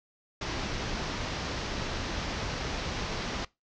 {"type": "low-pass noise", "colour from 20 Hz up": "pink", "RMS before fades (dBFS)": -34, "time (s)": [0.41, 3.45], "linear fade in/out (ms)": 5, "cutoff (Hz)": 6100, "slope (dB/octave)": 48, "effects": ["noise-tail reverb RT60 0.2 s tail -21 dB re dry"]}